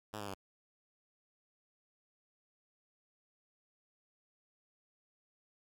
5% pulse tone with pitch steps, 106.6 / 101.9 / 97.41 Hz, G#2 / G#2 / G2, +46 / -32 / -10 cents, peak -30 dBFS, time 0.13-0.346 s, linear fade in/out 10 ms, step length 72 ms, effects none

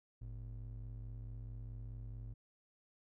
triangle ring-modulated tone, 80.3 Hz, E2, 45 cents flat, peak -39 dBFS, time 0.21-2.34 s, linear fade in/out 10 ms, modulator 32.3 Hz, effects none

